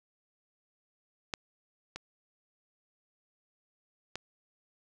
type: clicks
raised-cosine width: 0.2 ms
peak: -15 / -22 / -19 dBFS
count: 3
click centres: 1.338 / 1.96 / 4.156 s
effects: none